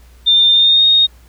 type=tone with pitch glide; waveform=sine; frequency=3604 to 3714 Hz; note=A7 to A#7; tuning=+41 to -7 cents; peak=-7 dBFS; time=0.26-1.07 s; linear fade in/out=20 ms; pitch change=+52 cents; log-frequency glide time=0.51-0.85 s; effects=added 60 Hz sine -41 dBFS peak until 1.28 s + pink hiss -51 dBFS RMS until 1.28 s